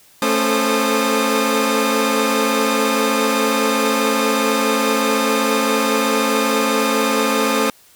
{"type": "tone cluster", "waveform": "sawtooth", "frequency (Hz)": [221.4, 274.9, 438, 522, 1220], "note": ["A3", "C#4", "A4", "C5", "D#6"], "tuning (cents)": [11, -14, -8, -4, -34], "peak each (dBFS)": -18, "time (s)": [0.22, 7.7], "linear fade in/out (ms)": 2, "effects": ["white hiss -50 dBFS RMS until 7.95 s"]}